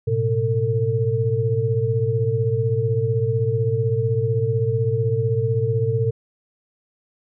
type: tone cluster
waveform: sine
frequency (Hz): 109.3 / 125.1 / 450.7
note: A2 / B2 / A4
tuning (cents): -11 / +23 / +42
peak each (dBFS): -22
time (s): 0.07-6.11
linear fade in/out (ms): 10
effects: none